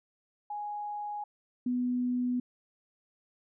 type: tone pair in turn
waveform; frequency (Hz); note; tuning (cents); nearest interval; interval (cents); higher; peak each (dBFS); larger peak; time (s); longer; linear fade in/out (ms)
sine; 830.6 / 247.7; G#5 / B3; 0 / +5; octave + major sixth; 2095; first; -34 / -27; second; 0.5-1.24 / 1.66-2.4; neither; 5
effects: none